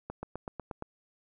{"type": "accelerating click train", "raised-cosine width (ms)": 1, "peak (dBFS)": -23, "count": 7, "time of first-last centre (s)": [0.1, 0.824], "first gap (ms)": 130, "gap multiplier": 0.97, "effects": []}